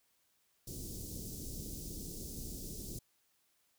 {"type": "band-stop noise", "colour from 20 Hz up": "pink", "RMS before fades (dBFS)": -44, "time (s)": [0.67, 2.99], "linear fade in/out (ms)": 5, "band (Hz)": [400, 5200], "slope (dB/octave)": 24, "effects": ["white hiss -75 dBFS RMS until 3.78 s"]}